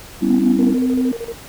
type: chord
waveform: sine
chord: C# half-diminished seventh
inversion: second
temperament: equal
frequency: 196 / 246.9 / 277.2 / 329.6 Hz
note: G3 / B3 / C#4 / E4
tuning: 0 / 0 / 0 / 0 cents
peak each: -19 dBFS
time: 0.21-0.75 s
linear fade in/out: 20 ms
type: tone with pitch glide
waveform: sine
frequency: 253.3 to 255.8 Hz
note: B3 to C4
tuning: +44 to -39 cents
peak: -14 dBFS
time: 0.3-1.12 s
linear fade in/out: 5 ms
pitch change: +17 cents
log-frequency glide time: 0.62-0.91 s
type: tone with tremolo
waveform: sine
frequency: 463.9 Hz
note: A#4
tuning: 8 cents flat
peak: -23 dBFS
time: 0.59-1.34 s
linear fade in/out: 0 ms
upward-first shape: square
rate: 13 Hz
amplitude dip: 80%
effects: tanh soft clip ceiling -5 dBFS + pink hiss -38 dBFS RMS until 1.48 s